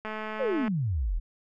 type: click train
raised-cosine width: 0.5 ms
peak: -21 dBFS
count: 137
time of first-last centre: 0.05-0.68 s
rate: 216 Hz
type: exponential sweep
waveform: sine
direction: down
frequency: 586 to 34.65 Hz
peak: -25 dBFS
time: 0.39-1.2 s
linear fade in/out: 20 ms
effects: none